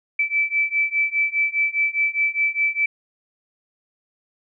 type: beating tone pair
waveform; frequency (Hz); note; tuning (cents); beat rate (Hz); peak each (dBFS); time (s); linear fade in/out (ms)
sine; 2314 / 2318.9; D7 / D7; -26 / -23; 4.9; -22 / -21; 0.19-2.86; 5
effects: none